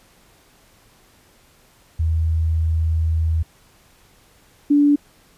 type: tone pair in turn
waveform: sine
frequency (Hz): 80.7 / 289.6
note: E2 / D4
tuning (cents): -36 / -24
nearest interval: octave + minor seventh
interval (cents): 2212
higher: second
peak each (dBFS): -16 / -11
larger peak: second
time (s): 1.99-3.43 / 4.7-4.96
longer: first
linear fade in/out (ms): 10
effects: pink hiss -54 dBFS RMS until 5.37 s + resampled to 32000 Hz